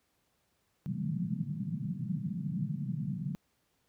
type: band-pass noise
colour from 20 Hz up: white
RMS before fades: -35 dBFS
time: 0.86-3.35 s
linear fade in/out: 0 ms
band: 130 to 200 Hz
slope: 48 dB/octave
effects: pink hiss -75 dBFS RMS until 3.88 s + high-pass 60 Hz 12 dB/octave